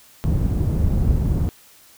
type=low-pass noise; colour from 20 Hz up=white; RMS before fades=-19 dBFS; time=0.24-1.49 s; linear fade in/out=0 ms; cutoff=110 Hz; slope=12 dB/octave; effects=white hiss -50 dBFS RMS until 1.97 s